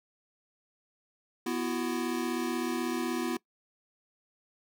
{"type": "chord", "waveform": "square", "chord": "B suspended fourth", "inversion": "none", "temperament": "equal with one note detuned", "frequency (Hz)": [246.9, 333.8, 370], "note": ["B3", "E4", "F#4"], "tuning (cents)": [0, 22, 0], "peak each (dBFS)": [-34, -34, -37], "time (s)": [1.46, 3.37], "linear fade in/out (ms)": 5, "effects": ["noise-tail reverb RT60 0.1 s tail -21 dB re dry"]}